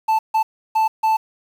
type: tone bursts at uneven times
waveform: triangle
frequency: 880 Hz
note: A5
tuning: in tune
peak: -12 dBFS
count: 4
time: 0.08-0.19 / 0.34-0.43 / 0.75-0.88 / 1.03-1.17 s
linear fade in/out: 10 ms
effects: 7-bit